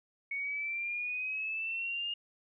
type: exponential sweep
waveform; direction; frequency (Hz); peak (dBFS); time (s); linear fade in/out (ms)
sine; up; 2217 to 2844; -33; 0.31-2.14; 5
effects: none